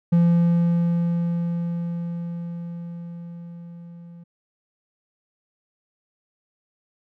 triangle tone with level ramp, 170.9 Hz, F3, 37 cents flat, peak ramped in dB -11 to -38 dBFS, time 0.12-4.24 s, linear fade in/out 10 ms, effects none

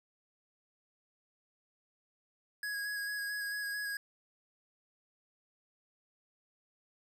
square tone with vibrato, 1660 Hz, G#6, 1 cent flat, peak -36 dBFS, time 2.63-3.97 s, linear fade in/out 2 ms, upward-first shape square, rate 4.5 Hz, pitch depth 14 cents each way, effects none

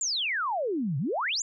sine exponential two-way sweep, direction down then up, 7500 to 126.5 to 7500 Hz, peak -26 dBFS, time 0.01-1.42 s, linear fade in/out 2 ms, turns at 0.98 s, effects none

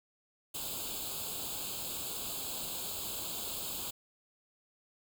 white noise with comb filter, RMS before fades -39 dBFS, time 0.54-3.91 s, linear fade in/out 10 ms, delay 0.26 ms, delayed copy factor +0.95, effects none

